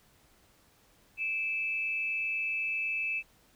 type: tone pair together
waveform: sine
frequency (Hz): 2349 / 2621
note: D7 / E7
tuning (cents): 0 / -11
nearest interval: major second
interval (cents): 189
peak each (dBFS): -38 / -30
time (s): 1.17-3.23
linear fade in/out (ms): 50
effects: pink hiss -64 dBFS RMS until 3.55 s